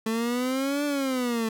30% pulse exponential two-way sweep, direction up then down, 220 to 293.7 to 220 Hz, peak -22 dBFS, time 0.06-1.49 s, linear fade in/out 5 ms, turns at 0.85 s, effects none

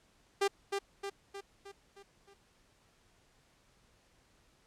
sawtooth tone with echo, 397.5 Hz, G4, 24 cents sharp, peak -23 dBFS, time 0.41-0.48 s, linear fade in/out 10 ms, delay 310 ms, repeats 6, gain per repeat -5 dB, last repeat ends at 2.34 s, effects pink hiss -68 dBFS RMS until 4.66 s + low-pass 9000 Hz 12 dB/octave

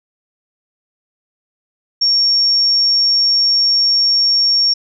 sine tone, 5520 Hz, F8, 21 cents flat, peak -10 dBFS, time 2.01-4.74 s, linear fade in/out 10 ms, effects none

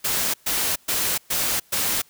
white noise bursts, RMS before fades -23 dBFS, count 5, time 0.04-2.02 s, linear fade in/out 10 ms, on 300 ms, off 120 ms, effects white hiss -56 dBFS RMS until 2.09 s

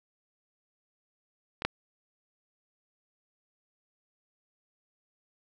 clicks, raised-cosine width 0.3 ms, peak -20 / -10 dBFS, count 2, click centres 1.621 / 1.65 s, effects none

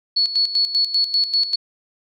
sine tone with tremolo, 4401 Hz, C#8, 13 cents flat, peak -14 dBFS, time 0.16-1.56 s, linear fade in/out 10 ms, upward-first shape square, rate 5.1 Hz, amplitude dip 70%, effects none

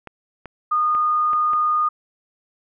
clicks, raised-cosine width 0.5 ms, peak -20 dBFS, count 5, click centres 0.073 / 0.457 / 0.95 / 1.333 / 1.534 s
sine tone, 1226 Hz, D#6, 26 cents flat, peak -16 dBFS, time 0.71-1.89 s, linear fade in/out 10 ms
effects none

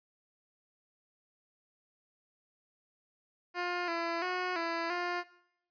10% pulse tone with pitch steps, 354 / 336.2 / 364.1 / 334 / 352.7 Hz, F4 / E4 / F#4 / E4 / F4, +23 / +34 / -28 / +23 / +17 cents, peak -24 dBFS, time 3.54-5.24 s, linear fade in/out 50 ms, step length 340 ms, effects noise-tail reverb RT60 0.7 s tail -17 dB re dry + resampled to 11025 Hz

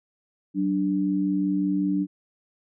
sine tone pair together, 188.33 / 293.7 Hz, F#3 / D4, +31 / 0 cents, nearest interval minor sixth, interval 769 cents, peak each -25 / -23 dBFS, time 0.54-2.07 s, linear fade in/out 50 ms, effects none

